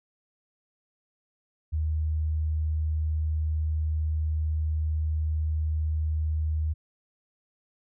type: tone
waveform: sine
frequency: 77.78 Hz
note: D#2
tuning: in tune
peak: -24 dBFS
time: 1.72-6.74 s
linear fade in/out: 20 ms
effects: none